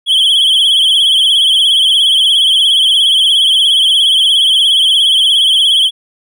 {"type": "tone with vibrato", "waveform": "triangle", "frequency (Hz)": 3210, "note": "G7", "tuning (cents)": 40, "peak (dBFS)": -5, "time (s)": [0.06, 5.91], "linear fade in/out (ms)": 50, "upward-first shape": "sine", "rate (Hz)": 17, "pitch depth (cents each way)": 89, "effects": []}